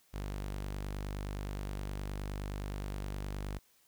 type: tone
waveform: sawtooth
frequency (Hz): 49.6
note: G1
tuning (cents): +21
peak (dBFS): -33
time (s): 0.13-3.59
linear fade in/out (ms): 20
effects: white hiss -68 dBFS RMS until 3.87 s